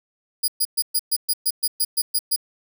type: tone bursts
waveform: 10% pulse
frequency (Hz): 4894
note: D#8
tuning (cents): -29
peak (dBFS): -11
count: 12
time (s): 0.43-2.362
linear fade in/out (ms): 10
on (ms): 51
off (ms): 120
effects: none